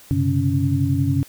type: tone cluster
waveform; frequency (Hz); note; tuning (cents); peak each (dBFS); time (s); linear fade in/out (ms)
sine; 95.5 / 129.6 / 140.7 / 278.4; G2 / C3 / C#3 / C#4; -45 / -16 / +26 / +8; -22; 0.11-1.23; 0
effects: white hiss -47 dBFS RMS until 1.28 s